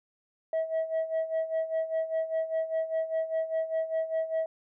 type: tone with tremolo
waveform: sine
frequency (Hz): 645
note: E5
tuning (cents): -38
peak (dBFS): -22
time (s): 0.53-4.46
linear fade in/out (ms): 2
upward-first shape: sine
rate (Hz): 5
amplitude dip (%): 80
effects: tanh soft clip ceiling -24 dBFS